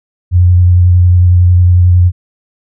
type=tone with vibrato; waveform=sine; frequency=89.2 Hz; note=F2; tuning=37 cents sharp; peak=-3 dBFS; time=0.31-2.12 s; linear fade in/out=50 ms; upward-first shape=triangle; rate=11 Hz; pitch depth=24 cents each way; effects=none